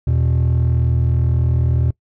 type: tone pair together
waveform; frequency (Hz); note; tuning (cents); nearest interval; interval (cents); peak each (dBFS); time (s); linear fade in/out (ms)
triangle; 81.36 / 121.9; E2 / B2; -22 / -22; perfect fifth; 700; -13; 0.07-1.91; 5
effects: noise-tail reverb RT60 0.1 s tail -23 dB re dry + tanh soft clip ceiling -8 dBFS